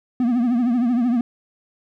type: tone with vibrato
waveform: triangle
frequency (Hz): 241.9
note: B3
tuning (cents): -36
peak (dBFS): -14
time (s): 0.2-1.21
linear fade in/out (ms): 2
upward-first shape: triangle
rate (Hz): 13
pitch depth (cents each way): 120
effects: none